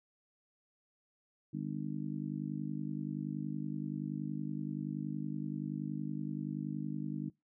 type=harmonic tone; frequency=50.6 Hz; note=G#1; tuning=44 cents flat; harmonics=3 / 4 / 5 / 6; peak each=-40 / -41 / -42 / -43 dBFS; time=1.53-7.3 s; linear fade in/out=10 ms; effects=noise-tail reverb RT60 0.2 s tail -22 dB re dry